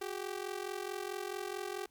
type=ring-modulated tone; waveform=sawtooth; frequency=388.9 Hz; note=G4; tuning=14 cents flat; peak=-31 dBFS; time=0.01-1.86 s; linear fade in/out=5 ms; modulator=22.3 Hz; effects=pink hiss -72 dBFS RMS until 1.9 s